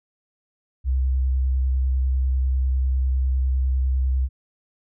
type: tone with vibrato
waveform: sine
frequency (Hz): 65.2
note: C2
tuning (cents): -5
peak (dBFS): -17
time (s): 0.84-4.29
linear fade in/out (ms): 50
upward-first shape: square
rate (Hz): 10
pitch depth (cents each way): 13
effects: tanh soft clip ceiling -13 dBFS